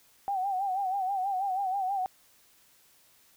sine tone with vibrato, 770 Hz, G5, 31 cents flat, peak -27 dBFS, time 0.28-2.06 s, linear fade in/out 0 ms, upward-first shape sine, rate 6.2 Hz, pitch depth 84 cents each way, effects white hiss -62 dBFS RMS until 3.36 s

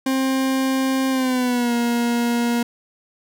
40% pulse tone with pitch glide, 264.8 to 237.3 Hz, C4 to A#3, +21 to +31 cents, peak -17 dBFS, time 0.06-2.63 s, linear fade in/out 5 ms, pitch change -190 cents, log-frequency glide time 1.1-1.73 s, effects none

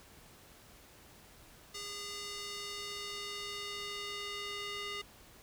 square tone with band-pass filter sweep, 407.7 Hz, G#4, 32 cents flat, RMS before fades -42 dBFS, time 1.74-5.02 s, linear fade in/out 10 ms, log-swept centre 5400 to 3000 Hz, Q 1.2, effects pink hiss -58 dBFS RMS until 5.42 s

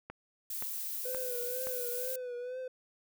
click train, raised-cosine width 0.5 ms, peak -27 dBFS, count 4, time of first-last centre 0.1-1.671 s, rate 1.91 Hz
violet noise, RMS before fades -38 dBFS, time 0.5-2.16 s, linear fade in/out 5 ms
triangle tone with vibrato, 499.3 Hz, B4, 19 cents sharp, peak -35 dBFS, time 1.05-2.68 s, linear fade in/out 5 ms, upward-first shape triangle, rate 2.1 Hz, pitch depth 65 cents each way
effects none

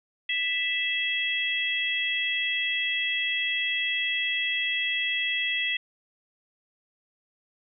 harmonic tone, 659.3 Hz, E5, in tune, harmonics 3 / 4 / 5, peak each -29 / -29 / -29 dBFS, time 0.29-5.77 s, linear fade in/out 5 ms, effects none

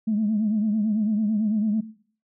sine tone with vibrato, 213.5 Hz, G#3, 48 cents sharp, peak -19 dBFS, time 0.07-1.81 s, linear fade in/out 10 ms, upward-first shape triangle, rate 9 Hz, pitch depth 92 cents each way, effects noise-tail reverb RT60 0.5 s tail -17 dB re dry + tanh soft clip ceiling -15 dBFS

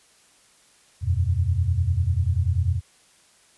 sine chord, E suspended second, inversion none, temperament equal, 82.41 / 92.5 / 123.47 Hz, E2 / F#2 / B2, 0 / 0 / 0 cents, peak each -23 / -22 / -27 dBFS, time 1.01-2.81 s, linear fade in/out 50 ms, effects white hiss -57 dBFS RMS until 3.57 s + resampled to 24000 Hz

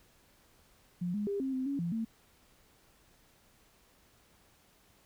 sine tone with pitch steps, 176.7 / 207.5 / 401.4 / 266.6 / 259.5 / 279.3 / 170.6 / 225.1 Hz, F3 / G#3 / G4 / C4 / C4 / C#4 / F3 / A3, +21 / -1 / +41 / +33 / -14 / +13 / -40 / +40 cents, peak -31 dBFS, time 1.01-2.05 s, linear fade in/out 10 ms, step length 130 ms, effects pink hiss -65 dBFS RMS until 5.05 s

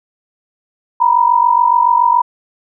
sine tone pair together, 940.7 / 987.8 Hz, A#5 / B5, +15 / 0 cents, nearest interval minor second, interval 85 cents, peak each -11 dBFS, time 1-2.22 s, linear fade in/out 10 ms, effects none

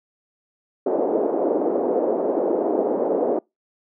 pink band-pass noise, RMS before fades -21 dBFS, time 0.86-3.39 s, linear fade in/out 5 ms, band 320 to 610 Hz, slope 24 dB/octave, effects noise-tail reverb RT60 0.2 s tail -26 dB re dry + high-pass 200 Hz 12 dB/octave

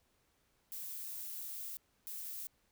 violet noise bursts at uneven times, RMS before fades -44 dBFS, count 2, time 0.72-1.77 / 2.07-2.47 s, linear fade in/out 0 ms, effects pink hiss -75 dBFS RMS until 2.71 s

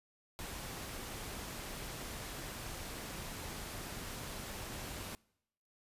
pink noise with amplitude modulation, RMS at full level -43 dBFS, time 0.39-5.15 s, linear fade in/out 0 ms, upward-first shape sine, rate 211 Hz, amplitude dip 25%, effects noise-tail reverb RT60 0.8 s tail -25 dB re dry + resampled to 32000 Hz

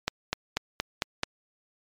accelerating click train, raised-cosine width 0.2 ms, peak -8 dBFS, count 6, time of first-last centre 0.08-1.234 s, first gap 250 ms, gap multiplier 0.96, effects MP3 96 kbps

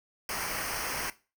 pink noise with comb filter, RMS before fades -34 dBFS, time 0.29-1.1 s, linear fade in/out 2 ms, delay 0.27 ms, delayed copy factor -0.75, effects noise-tail reverb RT60 0.3 s tail -17 dB re dry

